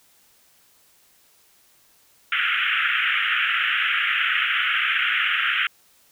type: band-pass noise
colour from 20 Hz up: pink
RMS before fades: -22 dBFS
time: 2.32-5.67 s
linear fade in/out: 2 ms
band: 1300 to 3200 Hz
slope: 96 dB/octave
effects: white hiss -58 dBFS RMS until 6.11 s